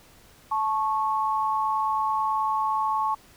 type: tone pair together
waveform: sine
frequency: 871 / 1100.4 Hz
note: A5 / C#6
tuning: -18 / -13 cents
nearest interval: major third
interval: 405 cents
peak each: -25 dBFS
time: 0.51-3.15 s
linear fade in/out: 10 ms
effects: pink hiss -54 dBFS RMS until 3.36 s